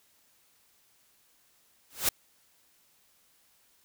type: noise with exponential growth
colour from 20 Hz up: white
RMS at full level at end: -21 dBFS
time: 1.9-2.09 s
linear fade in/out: 5 ms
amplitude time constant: 40 ms
effects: white hiss -66 dBFS RMS until 3.84 s